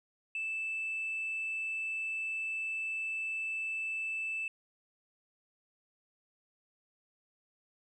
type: tone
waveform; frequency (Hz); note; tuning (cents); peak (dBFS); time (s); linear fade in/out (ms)
sine; 2637; E7; 0; -32; 0.35-4.48; 2
effects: tanh soft clip ceiling -30 dBFS